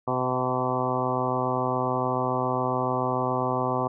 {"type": "harmonic tone with a mistuned harmonic", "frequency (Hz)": 127.1, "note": "C3", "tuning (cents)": -50, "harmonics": [1, 2, 3, 4, 5, 6, 7, 8, 9], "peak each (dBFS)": [-32, -32, -32, -32, -32, -32, -32, -32, -32], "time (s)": [0.07, 3.88], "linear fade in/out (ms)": 10, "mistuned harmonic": 5, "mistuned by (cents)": 22, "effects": []}